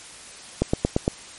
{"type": "click train", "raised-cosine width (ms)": 2, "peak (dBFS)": -5, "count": 5, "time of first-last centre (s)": [0.62, 1.079], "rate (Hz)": 8.71, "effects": ["white hiss -42 dBFS RMS until 1.38 s", "MP3 48 kbps"]}